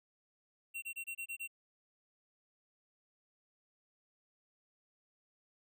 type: tone bursts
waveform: square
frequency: 2732 Hz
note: F7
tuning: 39 cents flat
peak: -40 dBFS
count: 7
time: 0.74-1.477 s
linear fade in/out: 20 ms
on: 83 ms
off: 26 ms
effects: none